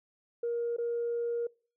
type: tone with dropouts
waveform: sine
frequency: 471.4 Hz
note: A#4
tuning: 19 cents sharp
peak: -28 dBFS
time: 0.43-1.47 s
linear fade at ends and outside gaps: 5 ms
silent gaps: 0.766-0.783 s
effects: noise-tail reverb RT60 0.4 s tail -25 dB re dry + tanh soft clip ceiling -25 dBFS